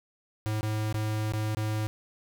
square tone with dropouts, 107.8 Hz, A2, 35 cents flat, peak -28 dBFS, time 0.46-1.87 s, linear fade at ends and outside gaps 0 ms, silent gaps 0.609-0.63 / 0.926-0.943 / 1.322-1.336 / 1.548-1.57 s, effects none

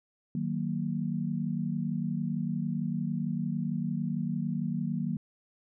sine chord, D# minor, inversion none, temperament just, 155.56 / 186.68 / 233.3 Hz, D#3 / F#3 / A#3, 0 / +16 / +2 cents, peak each -33 dBFS, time 0.35-5.17 s, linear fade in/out 2 ms, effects none

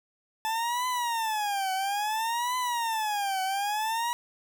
40% pulse tone with vibrato, 873 Hz, A5, 14 cents flat, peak -26 dBFS, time 0.45-4.13 s, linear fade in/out 0 ms, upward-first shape triangle, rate 0.59 Hz, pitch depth 260 cents each way, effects none

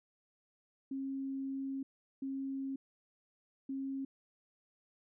sine tone bursts at uneven times, 270.2 Hz, C#4, 44 cents flat, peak -36 dBFS, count 3, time 0.91-1.83 / 2.22-2.76 / 3.69-4.05 s, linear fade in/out 5 ms, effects none

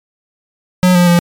square tone with pitch steps, 181.9 / 176.7 / 173.3 Hz, F#3 / F3 / F3, -29 / +21 / -13 cents, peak -7 dBFS, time 0.83-1.19 s, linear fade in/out 0 ms, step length 120 ms, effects MP3 96 kbps

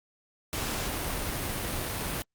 pink noise, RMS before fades -32 dBFS, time 0.53-2.22 s, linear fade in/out 0 ms, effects Opus 48 kbps

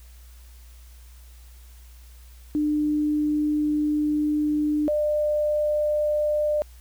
sine tone pair in turn, 299.6 / 599.2 Hz, D4 / D5, +35 / +35 cents, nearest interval octave, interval 1200 cents, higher second, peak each -20 dBFS, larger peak neither, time 2.55-4.88 / 4.88-6.62 s, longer first, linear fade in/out 0 ms, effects added 60 Hz sine -44 dBFS peak until 6.8 s + white hiss -56 dBFS RMS until 6.8 s

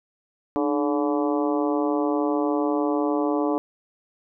harmonic tone with a mistuned harmonic, 143.5 Hz, D3, 40 cents flat, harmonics 2 / 3 / 4 / 5 / 6 / 7 / 8, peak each -23 / -27 / -29 / -31 / -33 / -34 / -35 dBFS, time 0.56-3.58 s, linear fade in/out 0 ms, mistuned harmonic 2, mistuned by +79 cents, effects none

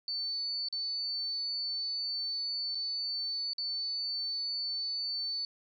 sine tone with dropouts, 4501 Hz, C#8, 26 cents sharp, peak -32 dBFS, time 0.08-5.45 s, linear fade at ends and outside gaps 1 ms, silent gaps 0.686-0.726 / 2.748-2.753 / 3.534-3.582 s, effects none

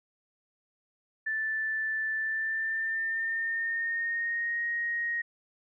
sine tone with pitch glide, 1760 to 1875.5 Hz, A6 to A#6, 0 to +10 cents, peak -28 dBFS, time 1.26-5.22 s, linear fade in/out 10 ms, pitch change +110 cents, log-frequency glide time 2.15-4.64 s, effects none

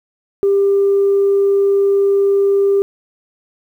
sine tone, 397.1 Hz, G4, 22 cents sharp, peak -9 dBFS, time 0.43-2.82 s, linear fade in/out 0 ms, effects tanh soft clip ceiling -6 dBFS + 8-bit

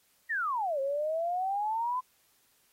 sine exponential two-way sweep, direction down then up, 1923 to 534 to 1028 Hz, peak -28 dBFS, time 0.29-2.01 s, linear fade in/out 20 ms, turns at 0.8 s, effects white hiss -68 dBFS RMS until 2.72 s + AAC 48 kbps

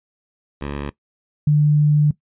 10% pulse / sine tone pair in turn, 71.5 / 148.9 Hz, D2 / D3, -46 / +24 cents, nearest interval octave + minor second, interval 1270 cents, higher second, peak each -17 / -11 dBFS, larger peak second, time 0.61-0.9 / 1.47-2.11 s, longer second, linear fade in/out 5 ms, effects noise-tail reverb RT60 0.1 s tail -18 dB re dry + resampled to 8000 Hz

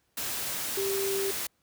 sine tone in noise, 392 Hz, G4, in tune, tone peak -28 dBFS, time 0.77-1.31 s, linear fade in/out 5 ms, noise white, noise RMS -33 dBFS, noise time 0.17-1.47 s, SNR +2 dB, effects pink hiss -72 dBFS RMS until 1.62 s + high-pass 60 Hz 12 dB/octave

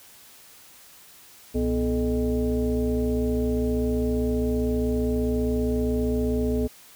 sine tone with frequency modulation, 246.9 Hz, B3, in tune, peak -21 dBFS, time 1.54-6.68 s, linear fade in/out 20 ms, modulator 183 Hz, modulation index 1.3, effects white hiss -50 dBFS RMS until 6.95 s

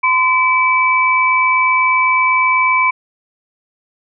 sine tone pair together, 1025.1 / 2304 Hz, C6 / D7, -36 / -34 cents, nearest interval octave + major second, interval 1402 cents, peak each -13 dBFS, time 0.03-2.91 s, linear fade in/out 10 ms, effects none

